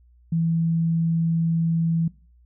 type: tone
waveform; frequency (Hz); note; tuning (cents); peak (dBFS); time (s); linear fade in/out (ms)
sine; 165; E3; +2; -19; 0.32-2.08; 5
effects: noise-tail reverb RT60 0.4 s tail -21 dB re dry + added 60 Hz sine -52 dBFS peak until 2.45 s